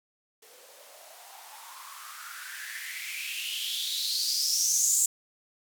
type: noise with band-pass filter sweep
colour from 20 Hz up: violet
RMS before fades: -32 dBFS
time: 0.42-5.06 s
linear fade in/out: 5 ms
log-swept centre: 440 to 7500 Hz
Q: 6.9
effects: none